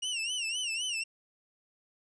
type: tone with vibrato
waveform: sawtooth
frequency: 2827 Hz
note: F7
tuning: 20 cents sharp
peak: -28 dBFS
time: 0.02-1.04 s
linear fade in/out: 10 ms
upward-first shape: sine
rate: 3.9 Hz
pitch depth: 130 cents each way
effects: resampled to 22050 Hz